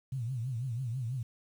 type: tone with vibrato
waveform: sine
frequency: 122.9 Hz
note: B2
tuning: 8 cents flat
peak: -32 dBFS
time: 0.12-1.23 s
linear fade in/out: 5 ms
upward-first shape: triangle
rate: 6.1 Hz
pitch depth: 200 cents each way
effects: 10-bit